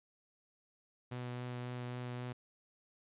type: tone with vibrato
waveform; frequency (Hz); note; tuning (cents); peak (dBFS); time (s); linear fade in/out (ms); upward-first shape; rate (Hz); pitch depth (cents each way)
sawtooth; 123.47; B2; 0; -36; 1.11-2.33; 10; triangle; 3.7; 12
effects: resampled to 8000 Hz